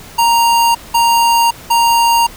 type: tone bursts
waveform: square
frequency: 932.3 Hz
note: A#5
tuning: in tune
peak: -9 dBFS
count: 3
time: 0.18-2.27 s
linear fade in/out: 10 ms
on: 570 ms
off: 190 ms
effects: pink hiss -35 dBFS RMS until 2.36 s